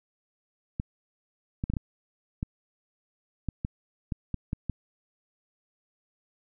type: clicks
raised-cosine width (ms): 5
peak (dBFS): -17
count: 12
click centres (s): 0.799 / 1.639 / 1.7 / 1.737 / 1.768 / 2.429 / 3.487 / 3.649 / 4.122 / 4.343 / 4.531 / 4.697
effects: none